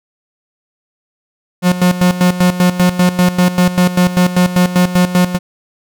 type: tone with tremolo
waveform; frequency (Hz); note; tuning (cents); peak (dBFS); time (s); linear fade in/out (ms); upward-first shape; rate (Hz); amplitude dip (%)
45% pulse; 179.7; F3; +50; -7; 1.62-5.39; 50; square; 5.1; 75
effects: none